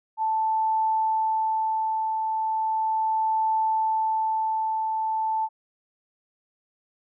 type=tone with tremolo; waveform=sine; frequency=880 Hz; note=A5; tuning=in tune; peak=-20 dBFS; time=0.17-5.49 s; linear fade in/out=50 ms; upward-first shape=triangle; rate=0.37 Hz; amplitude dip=35%; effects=none